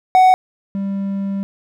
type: tone pair in turn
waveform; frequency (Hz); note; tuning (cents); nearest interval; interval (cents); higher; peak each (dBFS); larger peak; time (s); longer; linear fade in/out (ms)
triangle; 745 / 196.79; F#5 / G3; +12 / +7; octave + major seventh; 2305; first; -5 / -17; first; 0.15-0.34 / 0.75-1.43; second; 0
effects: none